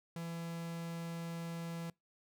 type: tone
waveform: 45% pulse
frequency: 167.5 Hz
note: E3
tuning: 28 cents sharp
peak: -40 dBFS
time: 0.16-1.9 s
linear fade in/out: 2 ms
effects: noise-tail reverb RT60 0.2 s tail -25 dB re dry